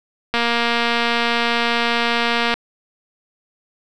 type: click train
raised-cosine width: 0.3 ms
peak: -3 dBFS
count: 518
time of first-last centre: 0.34-2.54 s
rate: 235 Hz
effects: none